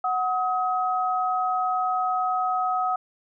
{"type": "tone pair together", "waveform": "sine", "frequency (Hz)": [740, 1269], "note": ["F#5", "D#6"], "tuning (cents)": [0, 34], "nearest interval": "major sixth", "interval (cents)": 934, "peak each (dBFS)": [-24, -25], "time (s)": [0.04, 2.96], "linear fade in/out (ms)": 5, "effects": []}